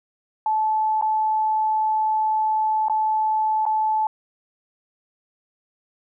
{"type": "tone with dropouts", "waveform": "sine", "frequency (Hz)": 868, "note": "A5", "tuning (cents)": -24, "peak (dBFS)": -18, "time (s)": [0.46, 4.07], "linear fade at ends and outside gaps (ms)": 2, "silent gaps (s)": [[1.013, 1.023], [2.884, 2.897], [3.654, 3.663]], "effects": []}